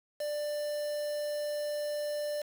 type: tone with quantisation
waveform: triangle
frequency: 592 Hz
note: D5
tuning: 14 cents sharp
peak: -30 dBFS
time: 0.2-2.42 s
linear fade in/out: 5 ms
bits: 7
effects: none